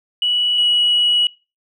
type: tone pair in turn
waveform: sine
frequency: 2940 / 2923 Hz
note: F#7 / F#7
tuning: -12 / -22 cents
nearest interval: unison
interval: 10 cents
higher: first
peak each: -14 / -11 dBFS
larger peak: second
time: 0.22-0.58 / 0.58-1.27 s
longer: second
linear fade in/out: 2 ms
effects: noise-tail reverb RT60 0.3 s tail -24 dB re dry + tanh soft clip ceiling -8 dBFS